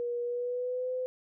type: tone with pitch glide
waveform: sine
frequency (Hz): 480 to 508.5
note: B4 to C5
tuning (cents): -49 to -50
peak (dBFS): -30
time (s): 0-1.06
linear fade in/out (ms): 0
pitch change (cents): +99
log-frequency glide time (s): 0.22-0.91
effects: none